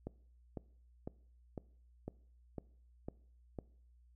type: click train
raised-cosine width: 2 ms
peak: -28 dBFS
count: 8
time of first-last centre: 0.07-3.588 s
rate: 1.99 Hz
effects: noise-tail reverb RT60 0.6 s tail -22 dB re dry + added 60 Hz sine -62 dBFS peak until 4.15 s